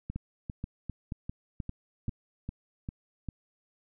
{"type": "two click trains", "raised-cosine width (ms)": 5, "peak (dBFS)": [-23, -22], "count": [9, 5], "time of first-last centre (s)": [[0.1, 3.287], [0.16, 2.083]], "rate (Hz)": [2.51, 2.08], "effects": []}